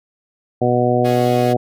harmonic tone, 122.8 Hz, B2, 9 cents flat, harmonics 1 / 2 / 3 / 4 / 5 / 6, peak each -20 / -20 / -20 / -20 / -20 / -20 dBFS, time 0.61-1.57 s, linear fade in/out 10 ms
5% pulse chord, C# suspended fourth, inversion none, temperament equal with one note detuned, 277.2 / 367.7 / 415.3 Hz, C#4 / F#4 / G#4, 0 / -11 / 0 cents, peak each -22 / -25 / -21 dBFS, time 1.04-1.54 s, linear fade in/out 20 ms
effects none

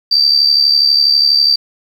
sine tone with amplitude modulation, 4667 Hz, D8, 12 cents flat, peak -4 dBFS, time 0.11-1.56 s, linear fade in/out 10 ms, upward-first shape sine, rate 72.2 Hz, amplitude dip 70%, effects tanh soft clip ceiling 0 dBFS + 7-bit

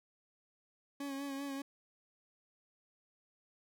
40% pulse tone with vibrato, 277.2 Hz, C#4, in tune, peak -38 dBFS, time 1-1.62 s, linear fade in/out 5 ms, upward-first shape sine, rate 5.1 Hz, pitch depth 35 cents each way, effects none

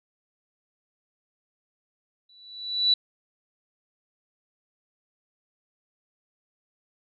sine tone with exponential growth, 3951 Hz, B7, in tune, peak -15 dBFS, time 2.29-2.94 s, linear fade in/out 5 ms, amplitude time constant 140 ms, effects none

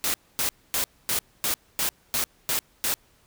white noise bursts, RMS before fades -25 dBFS, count 9, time 0.04-2.94 s, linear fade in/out 0 ms, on 100 ms, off 250 ms, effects pink hiss -61 dBFS RMS until 3.26 s

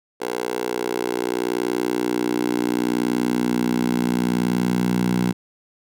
10% pulse tone with high-pass filter sweep, 60.7 Hz, B1, 29 cents flat, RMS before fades -22 dBFS, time 0.2-5.33 s, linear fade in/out 20 ms, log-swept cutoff 480 to 170 Hz, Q 2.8, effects none

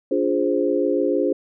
sine chord, D half-diminished seventh, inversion none, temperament equal with one note detuned, 289.6 / 349.2 / 415.3 / 523.3 Hz, D4 / F4 / Ab4 / C5, -24 / 0 / 0 / 0 cents, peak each -23 dBFS, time 0.11-1.33 s, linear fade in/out 5 ms, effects none

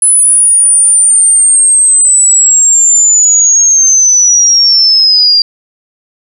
sine linear sweep, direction down, 10090 to 4744 Hz, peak -3 dBFS, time 0.02-5.42 s, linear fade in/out 2 ms, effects 7-bit

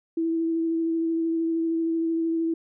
sine tone with vibrato, 328.6 Hz, E4, 5 cents flat, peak -22 dBFS, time 0.17-2.54 s, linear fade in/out 5 ms, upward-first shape sine, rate 13 Hz, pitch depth 14 cents each way, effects none

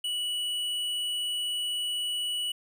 sine tone with hard clipping, 2944 Hz, F#7, 9 cents flat, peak -30 dBFS, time 0.04-2.52 s, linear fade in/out 5 ms, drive 9 dB, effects none

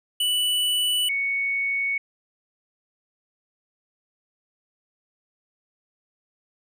square / sine tone pair in turn, 2966 / 2222 Hz, F#7 / C#7, +4 / +4 cents, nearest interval perfect fourth, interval 500 cents, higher first, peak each -21 / -22 dBFS, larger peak first, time 0.2-1.09 / 1.09-1.98 s, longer neither, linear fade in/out 5 ms, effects none

